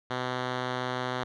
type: tone with low-pass filter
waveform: 5% pulse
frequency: 126.3 Hz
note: B2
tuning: 39 cents sharp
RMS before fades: -32 dBFS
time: 0.1-1.24 s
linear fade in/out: 10 ms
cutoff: 3400 Hz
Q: 1.1
effects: none